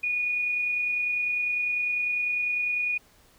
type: tone with amplitude modulation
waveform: sine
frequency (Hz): 2456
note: D#7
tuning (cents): -23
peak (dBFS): -23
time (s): 0.03-2.98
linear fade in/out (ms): 10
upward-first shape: sine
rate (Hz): 30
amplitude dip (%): 25
effects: pink hiss -59 dBFS RMS until 3.38 s